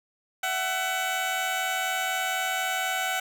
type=tone pair together; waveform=15% pulse; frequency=665.9 / 750 Hz; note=E5 / F#5; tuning=+17 / +23 cents; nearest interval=major second; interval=206 cents; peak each=-28 / -20 dBFS; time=0.43-3.2 s; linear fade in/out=5 ms; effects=none